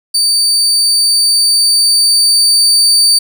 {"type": "tone with level ramp", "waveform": "30% pulse", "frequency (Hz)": 4604, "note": "D8", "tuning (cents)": -35, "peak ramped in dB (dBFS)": [-6, -3], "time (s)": [0.14, 3.19], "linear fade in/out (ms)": 10, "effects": []}